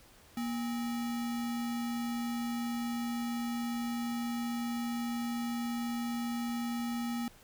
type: tone with sample-and-hold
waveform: sine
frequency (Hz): 237.2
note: A#3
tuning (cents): +30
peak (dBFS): -32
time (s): 0.37-7.28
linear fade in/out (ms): 2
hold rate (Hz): 1050
effects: pink hiss -59 dBFS RMS until 7.43 s